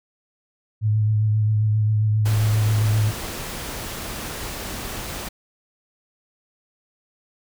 sine tone with vibrato, 107.3 Hz, A2, 43 cents flat, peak -16 dBFS, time 0.81-3.13 s, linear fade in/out 50 ms, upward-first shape triangle, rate 7.5 Hz, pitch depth 30 cents each way
pink noise, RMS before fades -31 dBFS, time 2.25-5.29 s, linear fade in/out 10 ms
effects none

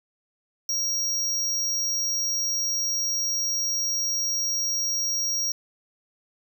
square tone, 5640 Hz, F8, 16 cents sharp, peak -24 dBFS, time 0.69-5.52 s, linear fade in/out 2 ms, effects 10-bit

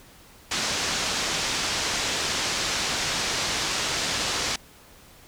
white low-pass noise, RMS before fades -27 dBFS, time 0.51-4.56 s, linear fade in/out 5 ms, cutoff 6500 Hz, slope 24 dB/octave, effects pink hiss -51 dBFS RMS until 5.27 s

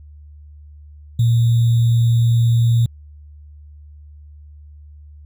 sine tone with sample-and-hold, 116.6 Hz, A#2, 1 cent sharp, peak -11 dBFS, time 1.19-2.86 s, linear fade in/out 5 ms, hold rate 3675 Hz, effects added 74 Hz sine -38 dBFS peak until 5.25 s

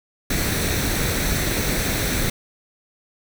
pink noise with comb filter, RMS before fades -22 dBFS, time 0.3-2.3 s, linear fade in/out 5 ms, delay 0.5 ms, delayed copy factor +0.5, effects none

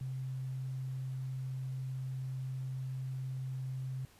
sine tone, 130.81 Hz, C3, in tune, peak -36 dBFS, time 0.01-4.05 s, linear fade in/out 0 ms, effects pink hiss -62 dBFS RMS until 4.19 s + resampled to 32000 Hz

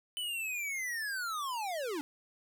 square linear sweep, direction down, 3022 to 273.5 Hz, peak -35 dBFS, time 0.17-2.01 s, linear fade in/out 0 ms, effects none

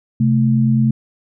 sine tone pair together, 130.72 / 220.2 Hz, C3 / A3, -1 / +2 cents, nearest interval major sixth, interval 903 cents, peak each -14 dBFS, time 0.2-0.91 s, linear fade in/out 5 ms, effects none

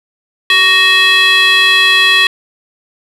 sine tone with frequency modulation, 2597 Hz, E7, 26 cents flat, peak -3 dBFS, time 0.5-2.27 s, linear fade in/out 2 ms, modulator 736 Hz, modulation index 1.6, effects tanh soft clip ceiling -5 dBFS

